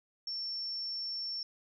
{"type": "tone", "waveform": "sine", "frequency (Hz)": 5430, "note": "F8", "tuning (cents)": -50, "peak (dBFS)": -35, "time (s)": [0.27, 1.43], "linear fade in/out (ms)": 2, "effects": []}